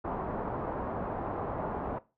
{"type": "low-pass noise", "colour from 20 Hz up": "white", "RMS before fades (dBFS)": -35, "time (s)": [0.04, 1.99], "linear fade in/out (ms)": 10, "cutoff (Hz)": 990, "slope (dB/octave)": 24, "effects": ["noise-tail reverb RT60 0.3 s tail -19 dB re dry"]}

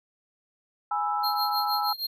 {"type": "chord", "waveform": "sine", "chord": "E major", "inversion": "first", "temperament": "equal", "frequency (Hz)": [830.6, 987.8, 1318.5], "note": ["G#5", "B5", "E6"], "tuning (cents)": [0, 0, 0], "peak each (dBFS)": [-27, -33, -29], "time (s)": [0.91, 1.93], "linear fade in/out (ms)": 5}
{"type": "tone with tremolo", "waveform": "square", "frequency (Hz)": 4216, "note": "C8", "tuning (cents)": 12, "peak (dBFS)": -26, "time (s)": [1.23, 2.07], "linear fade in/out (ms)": 10, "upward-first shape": "triangle", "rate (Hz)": 6.4, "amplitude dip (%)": 95}
{"effects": []}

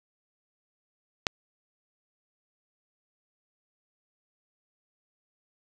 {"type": "click", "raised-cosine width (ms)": 0.2, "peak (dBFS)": -6, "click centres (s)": 1.268, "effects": []}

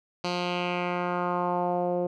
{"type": "tone with low-pass filter sweep", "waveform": "10% pulse", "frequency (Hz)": 177.3, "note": "F3", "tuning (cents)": 26, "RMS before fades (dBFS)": -28, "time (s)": [0.24, 2.07], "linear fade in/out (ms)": 5, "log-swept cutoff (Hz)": [4600, 490], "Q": 2.3, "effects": []}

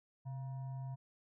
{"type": "tone with frequency modulation", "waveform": "sine", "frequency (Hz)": 130.81, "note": "C3", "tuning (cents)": 0, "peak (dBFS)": -40, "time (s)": [0.25, 0.96], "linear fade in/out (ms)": 20, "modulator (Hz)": 821, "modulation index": 0.26, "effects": []}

